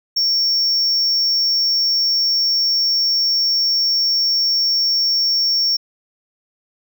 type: tone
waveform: triangle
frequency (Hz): 5480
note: F8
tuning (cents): -34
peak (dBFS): -13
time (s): 0.16-5.77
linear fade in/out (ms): 10
effects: none